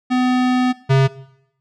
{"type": "tone pair in turn", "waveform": "square", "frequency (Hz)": [252.1, 134.86], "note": ["B3", "C#3"], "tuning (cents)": [36, -47], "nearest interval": "major seventh", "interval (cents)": 1083, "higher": "first", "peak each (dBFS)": [-15, -11], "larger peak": "second", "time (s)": [[0.1, 0.73], [0.89, 1.08]], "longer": "first", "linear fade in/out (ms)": 20, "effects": ["noise-tail reverb RT60 0.8 s tail -19 dB re dry", "low-pass 4000 Hz 12 dB/octave"]}